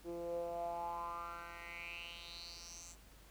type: tone with band-pass filter sweep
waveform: 10% pulse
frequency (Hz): 170.9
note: F3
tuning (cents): -37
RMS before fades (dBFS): -45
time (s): 0.04-2.96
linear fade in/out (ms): 50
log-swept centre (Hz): 370 to 7400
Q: 5.8
effects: added 50 Hz sine -60 dBFS peak until 3.3 s + pink hiss -63 dBFS RMS until 3.3 s